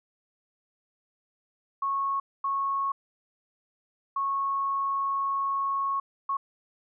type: tone bursts at uneven times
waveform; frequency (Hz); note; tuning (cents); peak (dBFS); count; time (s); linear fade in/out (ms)
sine; 1100; C#6; -14; -25; 4; 1.82-2.2 / 2.44-2.92 / 4.16-6 / 6.29-6.37; 5
effects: none